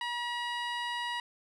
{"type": "tone with low-pass filter", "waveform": "15% pulse", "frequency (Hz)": 960, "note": "B5", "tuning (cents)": -49, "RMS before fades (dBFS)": -35, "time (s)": [0.01, 1.2], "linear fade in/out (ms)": 2, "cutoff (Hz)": 5800, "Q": 0.51, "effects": []}